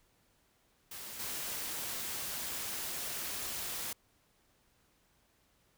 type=noise with level steps; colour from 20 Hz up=white; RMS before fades=-45 / -39 dBFS; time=0.91-3.93 s; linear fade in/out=5 ms; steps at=1.19 s; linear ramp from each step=10 ms; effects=pink hiss -71 dBFS RMS until 5.77 s